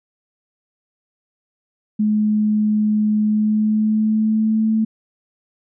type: tone with pitch glide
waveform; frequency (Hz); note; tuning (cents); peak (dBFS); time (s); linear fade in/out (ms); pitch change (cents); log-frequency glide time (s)
sine; 212.5 to 219.9; G#3 to A3; +40 to -1; -14; 1.99-4.85; 10; +59; 3.23-4.73
effects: none